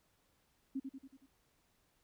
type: tone with echo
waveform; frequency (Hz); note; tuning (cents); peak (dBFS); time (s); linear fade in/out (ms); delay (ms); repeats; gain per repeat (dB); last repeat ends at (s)
sine; 268.2; C4; +43; -35; 0.75-0.8; 10; 93; 5; -5; 1.265
effects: pink hiss -75 dBFS RMS until 2.03 s